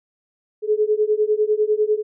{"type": "beating tone pair", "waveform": "sine", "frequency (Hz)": [421, 431], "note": ["G#4", "A4"], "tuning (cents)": [24, -36], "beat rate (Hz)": 10, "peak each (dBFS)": -19, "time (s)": [0.62, 2.03], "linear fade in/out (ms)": 50, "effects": []}